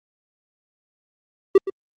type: tone with echo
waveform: triangle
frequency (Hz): 388.4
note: G4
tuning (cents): -16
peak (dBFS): -6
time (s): 1.55-1.58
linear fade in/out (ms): 5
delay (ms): 120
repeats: 1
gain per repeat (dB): -14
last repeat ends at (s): 1.7
effects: Opus 32 kbps